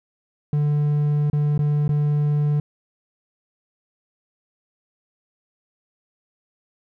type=tone with dropouts; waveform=triangle; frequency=147.5 Hz; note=D3; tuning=8 cents sharp; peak=-15 dBFS; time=0.53-2.6 s; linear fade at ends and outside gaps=2 ms; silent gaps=1.3-1.331 / 1.578-1.591 / 1.879-1.891 s; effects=none